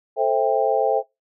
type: chord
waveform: sine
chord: A minor seventh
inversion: none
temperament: just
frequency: 440 / 528 / 660 / 792 Hz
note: A4 / C5 / E5 / G5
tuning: 0 / +16 / +2 / +18 cents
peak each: -22 dBFS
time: 0.16-1.03 s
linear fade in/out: 50 ms
effects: noise-tail reverb RT60 0.2 s tail -22 dB re dry